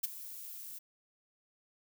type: noise with ADSR envelope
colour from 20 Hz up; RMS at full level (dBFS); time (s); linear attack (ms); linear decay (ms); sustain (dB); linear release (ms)
violet; -30; 0.03-0.79; 12; 20; -16; 10
effects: none